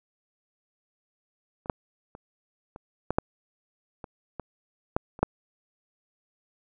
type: clicks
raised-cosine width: 1 ms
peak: -30 / -10 / -28 / -27 / -12 / -7 / -24 / -20 / -9 / -28 / -6 dBFS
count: 11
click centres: 1.659 / 1.698 / 2.151 / 2.761 / 3.106 / 3.185 / 4.042 / 4.397 / 4.965 / 5.191 / 5.23 s
effects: none